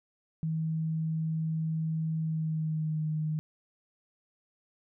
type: tone with pitch glide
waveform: sine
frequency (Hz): 159.8 to 155.07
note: D#3 to D#3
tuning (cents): +47 to -6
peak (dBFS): -28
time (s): 0.43-3.39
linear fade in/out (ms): 0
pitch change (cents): -53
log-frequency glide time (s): 2.19-3.05
effects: none